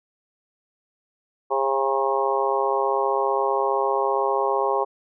harmonic tone with a mistuned harmonic, 135.2 Hz, C#3, 43 cents flat, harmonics 3 / 4 / 5 / 6 / 7 / 8, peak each -25 / -26 / -30 / -26 / -27 / -27 dBFS, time 1.5-4.85 s, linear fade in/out 20 ms, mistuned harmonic 5, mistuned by +23 cents, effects none

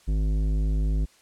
triangle tone with tanh clipping, 52 Hz, G#1, 3 cents sharp, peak -23 dBFS, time 0.07-1.06 s, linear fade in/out 20 ms, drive 17 dB, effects white hiss -58 dBFS RMS until 1.21 s + low-pass 9000 Hz 12 dB/octave

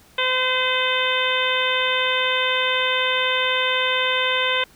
harmonic tone, 512 Hz, C5, 38 cents flat, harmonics 1 / 2 / 3 / 4 / 5 / 6 / 7, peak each -26 / -26 / -26 / -26 / -26 / -26 / -26 dBFS, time 0.18-4.64 s, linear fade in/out 5 ms, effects pink hiss -52 dBFS RMS until 4.75 s

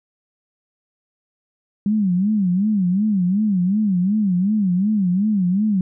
sine tone with vibrato, 195.8 Hz, G3, 2 cents flat, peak -15 dBFS, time 1.86-5.81 s, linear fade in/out 2 ms, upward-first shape sine, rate 2.7 Hz, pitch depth 180 cents each way, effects none

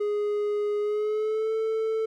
triangle tone with pitch glide, 415.3 to 442.5 Hz, G#4 to A4, 0 to +10 cents, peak -22 dBFS, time 0-2.06 s, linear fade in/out 10 ms, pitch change +110 cents, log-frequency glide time 0.8-1.53 s, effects none

